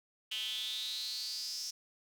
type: tone with high-pass filter sweep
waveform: square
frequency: 116.54 Hz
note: A#2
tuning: in tune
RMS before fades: -39 dBFS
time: 0.31-1.71 s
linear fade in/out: 10 ms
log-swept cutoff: 3000 to 5500 Hz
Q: 9.2
effects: none